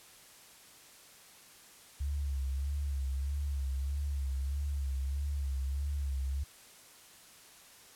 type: tone with vibrato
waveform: sine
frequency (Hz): 69.3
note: C#2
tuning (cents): 0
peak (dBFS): -31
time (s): 2-6.44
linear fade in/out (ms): 10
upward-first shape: sine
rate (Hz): 1.6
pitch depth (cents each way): 65
effects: white hiss -56 dBFS RMS until 7.95 s + low-pass 12000 Hz 12 dB/octave